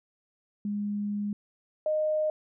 sine tone pair in turn, 205.7 / 616.4 Hz, G#3 / D#5, -16 / -16 cents, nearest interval octave + perfect fifth, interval 1900 cents, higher second, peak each -28 / -24 dBFS, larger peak second, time 0.65-1.33 / 1.86-2.3 s, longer first, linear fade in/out 2 ms, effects none

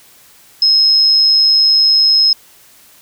sine tone, 5150 Hz, E8, 41 cents flat, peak -7 dBFS, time 0.62-2.33 s, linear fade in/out 2 ms, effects white hiss -45 dBFS RMS until 3.01 s

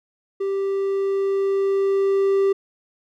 triangle tone with level ramp, 392 Hz, G4, in tune, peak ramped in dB -19 to -13 dBFS, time 0.4-2.53 s, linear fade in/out 10 ms, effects none

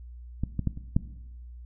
clicks, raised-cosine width 5 ms, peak -15 / -15 / -13 / -26 / -9 dBFS, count 5, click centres 0.436 / 0.593 / 0.673 / 0.774 / 0.965 s, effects noise-tail reverb RT60 1.0 s tail -17 dB re dry + added 60 Hz sine -41 dBFS peak until 1.65 s

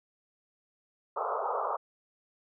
white band-pass noise, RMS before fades -32 dBFS, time 1.16-1.77 s, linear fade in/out 10 ms, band 410 to 1300 Hz, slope 96 dB/octave, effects none

